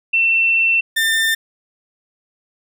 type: tone pair in turn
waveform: sine / 30% pulse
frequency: 2692 / 1796.7 Hz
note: E7 / A6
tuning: +36 / +36 cents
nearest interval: perfect fifth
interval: 700 cents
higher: first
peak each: -12 dBFS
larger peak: neither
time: 0.13-0.81 / 0.96-1.35 s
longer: first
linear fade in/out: 10 ms
effects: none